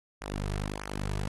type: tone with flanger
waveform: sawtooth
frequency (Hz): 50.3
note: G1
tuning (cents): +45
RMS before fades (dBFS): -34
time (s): 0.21-1.28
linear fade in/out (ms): 5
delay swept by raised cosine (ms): 0.24 to 3.84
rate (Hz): 1.6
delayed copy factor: -0.75
effects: AAC 32 kbps